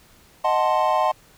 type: chord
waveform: triangle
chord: D# diminished seventh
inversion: none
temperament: equal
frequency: 622.3 / 740 / 880 / 1046.5 Hz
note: D#5 / F#5 / A5 / C6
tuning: 0 / 0 / 0 / 0 cents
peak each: -21 dBFS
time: 0.44-1.12 s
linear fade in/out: 10 ms
effects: pink hiss -53 dBFS RMS until 1.37 s